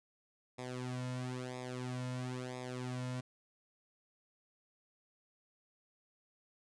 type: tone with flanger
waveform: sawtooth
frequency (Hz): 126.2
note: B2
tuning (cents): +38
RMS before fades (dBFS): -41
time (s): 0.58-3.21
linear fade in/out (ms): 10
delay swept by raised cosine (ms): 0.67 to 2.57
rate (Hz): 1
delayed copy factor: -0.85
effects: resampled to 22050 Hz